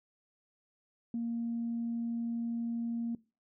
sine tone, 233.1 Hz, A#3, in tune, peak -31 dBFS, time 1.14-3.15 s, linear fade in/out 2 ms, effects noise-tail reverb RT60 0.3 s tail -21 dB re dry + tanh soft clip ceiling -27 dBFS

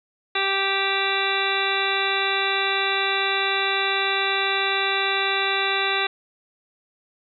harmonic tone, 390.8 Hz, G4, 5 cents flat, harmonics 1 / 2 / 3 / 4 / 5 / 6 / 7 / 9 / 10, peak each -29 / -29 / -29 / -29 / -29 / -29 / -29 / -29 / -29 dBFS, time 0.35-6.07 s, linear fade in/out 5 ms, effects none

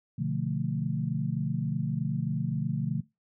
sine chord, B half-diminished seventh, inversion none, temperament equal, 123.47 / 146.83 / 174.61 / 220 Hz, B2 / D3 / F3 / A3, 0 / 0 / 0 / 0 cents, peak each -34 / -30 / -33 / -35 dBFS, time 0.18-3.01 s, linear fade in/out 10 ms, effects noise-tail reverb RT60 0.2 s tail -19 dB re dry

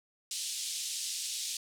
white band-pass noise, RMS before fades -37 dBFS, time 0.31-1.57 s, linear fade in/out 2 ms, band 3100 to 8800 Hz, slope 24 dB/octave, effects none

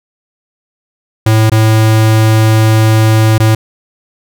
square tone with dropouts, 110 Hz, A2, in tune, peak -6 dBFS, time 1.26-3.55 s, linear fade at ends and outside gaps 5 ms, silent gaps 1.498-1.517 / 3.381-3.4 s, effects none

